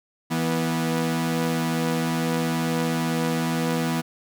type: tone pair together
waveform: sawtooth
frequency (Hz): 163.6 / 244.3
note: E3 / B3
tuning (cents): -13 / -19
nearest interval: perfect fifth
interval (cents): 694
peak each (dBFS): -21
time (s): 0.3-4.02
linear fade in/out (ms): 20
effects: none